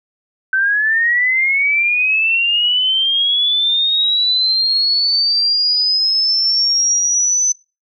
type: linear sweep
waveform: sine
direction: up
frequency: 1528 to 6080 Hz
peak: -12 dBFS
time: 0.53-7.52 s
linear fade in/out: 2 ms
effects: noise-tail reverb RT60 0.3 s tail -22 dB re dry